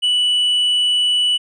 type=tone; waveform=triangle; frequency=2960 Hz; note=F#7; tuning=in tune; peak=-12 dBFS; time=0.02-1.38 s; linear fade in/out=20 ms; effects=resampled to 22050 Hz